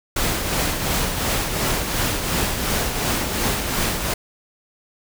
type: noise with tremolo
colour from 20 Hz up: pink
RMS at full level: -20 dBFS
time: 0.16-4.14 s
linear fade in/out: 5 ms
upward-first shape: triangle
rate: 2.8 Hz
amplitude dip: 50%
effects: none